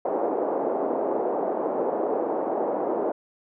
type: band-pass noise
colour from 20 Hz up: pink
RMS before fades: -26 dBFS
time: 0.05-3.12 s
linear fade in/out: 5 ms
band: 340 to 780 Hz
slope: 24 dB/octave
effects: none